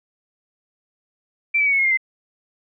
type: tone with pitch steps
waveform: sine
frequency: 2343 / 2295 / 2248 / 2201 / 2156 / 2112 / 2068 Hz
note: D7 / D7 / C#7 / C#7 / C#7 / C7 / C7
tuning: -5 / -40 / +24 / -13 / -49 / +16 / -21 cents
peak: -15 dBFS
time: 1.54-1.974 s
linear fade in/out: 10 ms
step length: 62 ms
effects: none